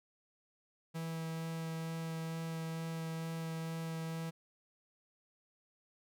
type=tone with vibrato; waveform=45% pulse; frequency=163 Hz; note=E3; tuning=19 cents flat; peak=-38 dBFS; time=0.94-4.31 s; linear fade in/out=20 ms; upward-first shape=sine; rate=2.2 Hz; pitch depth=8 cents each way; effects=none